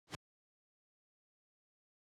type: noise with exponential growth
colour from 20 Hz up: pink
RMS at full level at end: -36 dBFS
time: 0.07-0.15 s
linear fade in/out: 1 ms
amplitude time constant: 17 ms
effects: high-pass 100 Hz 12 dB/octave + low-pass 7000 Hz 12 dB/octave